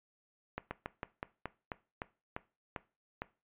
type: slowing click train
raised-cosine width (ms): 0.5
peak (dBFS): -22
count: 11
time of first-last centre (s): 0.58-3.219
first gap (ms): 130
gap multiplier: 1.15
effects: noise-tail reverb RT60 0.3 s tail -18 dB re dry + resampled to 8000 Hz